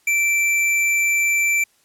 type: tone with hard clipping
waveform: sine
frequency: 2339 Hz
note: D7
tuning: 8 cents flat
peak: -17 dBFS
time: 0.07-1.64 s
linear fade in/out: 5 ms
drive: 17 dB
effects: white hiss -60 dBFS RMS until 1.84 s + low-pass 12000 Hz 12 dB/octave